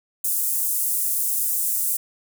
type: high-pass noise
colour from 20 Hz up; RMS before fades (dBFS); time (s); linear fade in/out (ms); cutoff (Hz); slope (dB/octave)
pink; -23; 0.24-1.97; 5; 9000; 24
effects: none